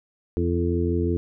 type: harmonic tone with a mistuned harmonic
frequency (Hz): 85.8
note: F2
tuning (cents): -30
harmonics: 1 / 2 / 3 / 4 / 5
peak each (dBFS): -24 / -30 / -28 / -26 / -29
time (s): 0.37-1.17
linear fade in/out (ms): 0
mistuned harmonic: 5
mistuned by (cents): +26
effects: none